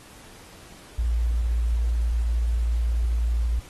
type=tone; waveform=sine; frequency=57.8 Hz; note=A#1; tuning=14 cents flat; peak=-20 dBFS; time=0.98-3.6 s; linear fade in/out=10 ms; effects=pink hiss -48 dBFS RMS until 3.69 s + AAC 32 kbps